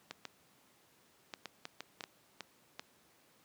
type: clicks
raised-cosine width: 0.2 ms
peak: -24 dBFS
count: 10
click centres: 0.11 / 0.253 / 1.338 / 1.457 / 1.654 / 1.806 / 2.008 / 2.039 / 2.407 / 2.795 s
effects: pink hiss -67 dBFS RMS until 3.44 s + high-pass 150 Hz 12 dB/octave